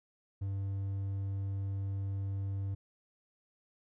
triangle tone, 98 Hz, G2, in tune, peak -31 dBFS, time 0.41-2.75 s, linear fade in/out 10 ms, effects none

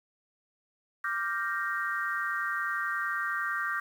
sine chord, G minor seventh, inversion second, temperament equal, 1174.7 / 1396.9 / 1568 / 1864.7 Hz, D6 / F6 / G6 / Bb6, 0 / 0 / 0 / 0 cents, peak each -34 / -36 / -33 / -35 dBFS, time 1.04-3.8 s, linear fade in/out 5 ms, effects 9-bit

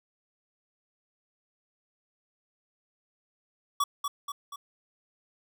square tone with echo, 1137 Hz, C#6, 44 cents sharp, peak -24 dBFS, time 3.8-3.84 s, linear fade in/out 5 ms, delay 240 ms, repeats 3, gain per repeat -5 dB, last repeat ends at 4.56 s, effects none

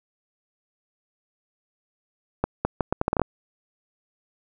accelerating click train, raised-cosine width 1 ms, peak -7 dBFS, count 10, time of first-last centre 2.44-3.217 s, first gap 210 ms, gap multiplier 0.75, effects none

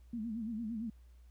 sine tone with vibrato, 224.3 Hz, A3, 34 cents sharp, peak -36 dBFS, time 0.13-0.9 s, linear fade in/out 5 ms, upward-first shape sine, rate 8.8 Hz, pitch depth 110 cents each way, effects added 60 Hz sine -55 dBFS peak until 1.3 s + pink hiss -75 dBFS RMS until 1.3 s

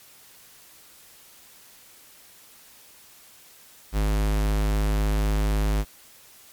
square tone, 51.91 Hz, G#1, in tune, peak -21 dBFS, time 3.92-5.85 s, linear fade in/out 50 ms, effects white hiss -51 dBFS RMS until 6.52 s + MP3 96 kbps

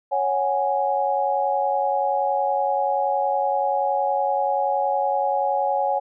sine chord, C# suspended fourth, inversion none, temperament equal, 554.4 / 740 / 830.6 Hz, C#5 / F#5 / G#5, 0 / 0 / 0 cents, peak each -24 / -25 / -22 dBFS, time 0.11-6 s, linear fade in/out 20 ms, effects none

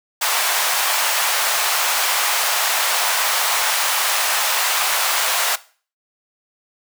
pink high-pass noise, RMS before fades -19 dBFS, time 0.21-5.56 s, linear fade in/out 10 ms, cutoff 730 Hz, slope 24 dB/octave, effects noise-tail reverb RT60 0.4 s tail -18 dB re dry

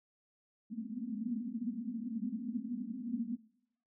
white band-pass noise, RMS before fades -39 dBFS, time 0.7-3.37 s, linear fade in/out 20 ms, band 210 to 250 Hz, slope 96 dB/octave, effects noise-tail reverb RT60 0.8 s tail -22 dB re dry

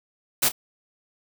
white noise with echo, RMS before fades -20 dBFS, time 0.42-0.49 s, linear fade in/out 10 ms, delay 30 ms, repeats 1, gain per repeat -14 dB, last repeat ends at 0.52 s, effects none

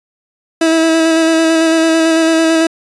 30% pulse tone with vibrato, 324.6 Hz, E4, 27 cents flat, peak -6 dBFS, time 0.61-2.67 s, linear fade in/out 5 ms, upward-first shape square, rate 9 Hz, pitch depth 15 cents each way, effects resampled to 22050 Hz

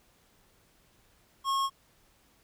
sine tone with tanh clipping, 1088 Hz, C#6, 33 cents flat, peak -28 dBFS, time 1.44-1.7 s, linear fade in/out 50 ms, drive 17 dB, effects pink hiss -65 dBFS RMS until 2.43 s

